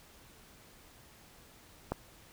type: click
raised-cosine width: 1 ms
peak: -18 dBFS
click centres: 1.92 s
effects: pink hiss -58 dBFS RMS until 2.32 s